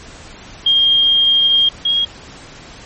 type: tone pair in turn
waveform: sine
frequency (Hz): 3220 / 3273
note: G7 / G#7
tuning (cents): +46 / -26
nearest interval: unison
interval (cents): 28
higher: second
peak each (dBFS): -9 / -12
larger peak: first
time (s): 0.66-1.69 / 1.85-2.05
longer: first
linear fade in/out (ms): 5
effects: pink hiss -37 dBFS RMS until 2.85 s + MP3 32 kbps